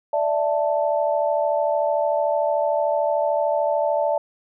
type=chord; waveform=sine; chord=D suspended second; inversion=none; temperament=just; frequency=587.3 / 660.7 / 881 Hz; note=D5 / E5 / A5; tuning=0 / +4 / +2 cents; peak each=-21 / -23 / -25 dBFS; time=0.13-4.18 s; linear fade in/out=5 ms; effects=none